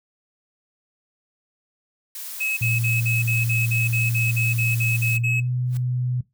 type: noise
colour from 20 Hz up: blue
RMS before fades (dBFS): -34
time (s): 2.15-5.17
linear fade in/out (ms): 2
type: tone bursts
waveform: triangle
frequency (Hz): 2571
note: E7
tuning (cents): -44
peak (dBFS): -21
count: 14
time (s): 2.4-5.404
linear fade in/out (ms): 10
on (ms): 170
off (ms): 48
type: tone with pitch glide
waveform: sine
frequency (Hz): 116.5 to 124.86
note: A#2 to B2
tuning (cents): -1 to +19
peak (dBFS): -21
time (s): 2.61-6.21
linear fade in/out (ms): 5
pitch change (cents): +120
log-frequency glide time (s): 5.13-5.48
type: noise with exponential growth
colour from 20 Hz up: white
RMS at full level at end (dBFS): -39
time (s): 5.65-5.77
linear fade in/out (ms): 0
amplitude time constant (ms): 25
effects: noise-tail reverb RT60 0.2 s tail -19 dB re dry